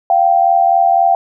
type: tone pair together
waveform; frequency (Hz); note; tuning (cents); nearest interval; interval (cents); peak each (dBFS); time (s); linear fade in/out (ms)
sine; 693.1 / 777; F5 / G5; -13 / -16; major second; 197; -11; 0.1-1.15; 2
effects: none